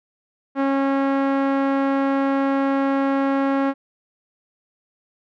sawtooth tone with low-pass filter, 273.6 Hz, C#4, 23 cents flat, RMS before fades -20 dBFS, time 0.55-3.74 s, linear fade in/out 50 ms, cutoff 1500 Hz, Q 0.97, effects none

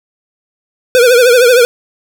square tone with vibrato, 490 Hz, B4, 14 cents flat, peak -5 dBFS, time 0.95-1.65 s, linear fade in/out 0 ms, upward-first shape triangle, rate 13 Hz, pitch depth 110 cents each way, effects none

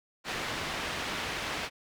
white low-pass noise, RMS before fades -35 dBFS, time 0.24-1.7 s, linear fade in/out 50 ms, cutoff 2900 Hz, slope 12 dB/octave, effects none

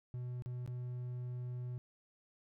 triangle tone with dropouts, 123.8 Hz, B2, 5 cents sharp, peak -37 dBFS, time 0.14-1.78 s, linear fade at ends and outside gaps 0 ms, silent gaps 0.422-0.46 / 0.662-0.676 s, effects none

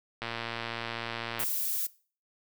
click train, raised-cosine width 0.3 ms, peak -18 dBFS, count 142, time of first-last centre 0.22-1.436 s, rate 116 Hz
violet noise, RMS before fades -31 dBFS, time 1.39-1.87 s, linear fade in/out 10 ms
effects noise-tail reverb RT60 0.4 s tail -20 dB re dry

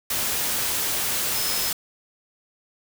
sine tone in noise, 5170 Hz, E8, 34 cents flat, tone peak -30 dBFS, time 1.35-1.7 s, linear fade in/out 5 ms, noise white, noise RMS -25 dBFS, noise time 0.1-1.73 s, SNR -8 dB, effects none

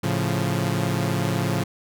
sawtooth chord, A augmented, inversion none, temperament equal, 110 / 138.59 / 174.61 Hz, A2 / C#3 / E#3, 0 / 0 / 0 cents, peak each -22 dBFS, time 0.03-1.64 s, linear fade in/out 10 ms, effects none

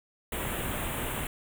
pink band-stop noise, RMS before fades -33 dBFS, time 0.32-1.27 s, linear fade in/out 2 ms, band 3400 to 7800 Hz, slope 48 dB/octave, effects none

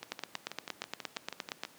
two click trains, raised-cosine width 0.2 ms, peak -17 / -22 dBFS, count 14 / 11, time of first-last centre 0.12-1.635 / 0.03-1.651 s, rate 8.58 / 6.17 Hz, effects pink hiss -58 dBFS RMS until 1.78 s + high-pass 200 Hz 12 dB/octave

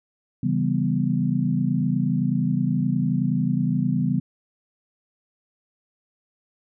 sine chord, C# half-diminished seventh, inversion none, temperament equal with one note detuned, 136.84 / 164.81 / 196 / 246.9 Hz, C#3 / E3 / G3 / B3, -22 / 0 / 0 / 0 cents, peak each -25 dBFS, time 0.43-4.2 s, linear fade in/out 5 ms, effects none

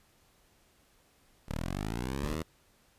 10% pulse linear sweep, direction up, 34.48 to 81.5 Hz, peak -25 dBFS, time 1.48-2.43 s, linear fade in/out 10 ms
brown noise, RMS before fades -35 dBFS, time 2.23-2.35 s, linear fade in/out 5 ms
effects pink hiss -66 dBFS RMS until 2.98 s + resampled to 32000 Hz

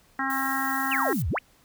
harmonic tone, 268.6 Hz, C4, 46 cents sharp, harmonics 1 / 3 / 4 / 5 / 6 / 7, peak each -32 / -32 / -32 / -32 / -32 / -32 dBFS, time 0.19-1.13 s, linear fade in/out 2 ms
violet noise, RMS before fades -36 dBFS, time 0.3-1.22 s, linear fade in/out 0 ms
sine exponential two-way sweep, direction down then up, 3127 to 65.41 to 3127 Hz, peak -24 dBFS, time 0.91-1.39 s, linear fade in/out 10 ms, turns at 1.29 s
effects pink hiss -60 dBFS RMS until 1.64 s

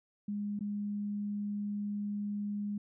sine tone with dropouts, 205.5 Hz, G#3, 18 cents flat, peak -33 dBFS, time 0.28-2.78 s, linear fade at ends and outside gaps 5 ms, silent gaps 0.592-0.607 s, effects none

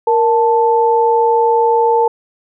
sine tone pair together, 466.2 / 880.1 Hz, A#4 / A5, 0 / 0 cents, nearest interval major seventh, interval 1100 cents, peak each -12 dBFS, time 0.07-2.08 s, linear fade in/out 5 ms, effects none

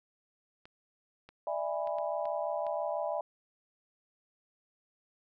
clicks, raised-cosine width 0.3 ms, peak -35 dBFS, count 6, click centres 0.655 / 1.29 / 1.873 / 1.985 / 2.255 / 2.667 s
sine chord, E dominant seventh, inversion third, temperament just, 593.3 / 659.3 / 824.1 / 988.9 Hz, D5 / E5 / G#5 / B5, +18 / 0 / -14 / +2 cents, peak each -35 / -35 / -38 / -41 dBFS, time 1.47-3.21 s, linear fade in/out 2 ms
effects none

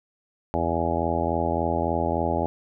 harmonic tone, 83.5 Hz, E2, 23 cents sharp, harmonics 1 / 2 / 3 / 4 / 5 / 6 / 7 / 8 / 9 / 10, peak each -30 / -33 / -31 / -31 / -32 / -34 / -30 / -31 / -33 / -29 dBFS, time 0.54-2.46 s, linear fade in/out 0 ms, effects none

